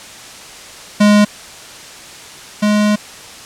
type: tone pair in turn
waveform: square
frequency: 207.7 / 209.4 Hz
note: G#3 / G#3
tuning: 0 / +15 cents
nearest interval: unison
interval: 15 cents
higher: second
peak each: -7 / -11 dBFS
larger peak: first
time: 1-1.25 / 2.62-2.96 s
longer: second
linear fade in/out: 10 ms
effects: white hiss -34 dBFS RMS until 3.45 s + low-pass 8000 Hz 12 dB/octave